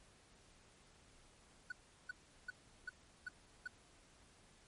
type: tone bursts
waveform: triangle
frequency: 1483 Hz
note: F#6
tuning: 4 cents sharp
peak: -39 dBFS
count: 6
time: 1.7-3.676 s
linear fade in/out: 5 ms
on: 21 ms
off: 370 ms
effects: pink hiss -66 dBFS RMS until 4.67 s + MP3 48 kbps